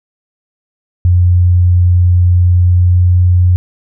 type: tone with pitch glide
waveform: sine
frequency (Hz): 89 to 89.62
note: F2 to F2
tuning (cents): +33 to +45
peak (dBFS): -5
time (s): 1.05-3.56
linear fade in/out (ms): 0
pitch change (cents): +12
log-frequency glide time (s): 2.56-3.1
effects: none